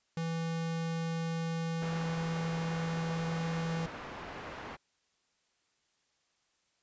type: tone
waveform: square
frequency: 164.81 Hz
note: E3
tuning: in tune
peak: -33 dBFS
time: 0.17-3.86 s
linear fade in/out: 2 ms
type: low-pass noise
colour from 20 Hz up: white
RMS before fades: -44 dBFS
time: 1.81-4.77 s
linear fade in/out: 20 ms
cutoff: 1400 Hz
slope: 12 dB/octave
effects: white hiss -75 dBFS RMS until 6.82 s + resampled to 16000 Hz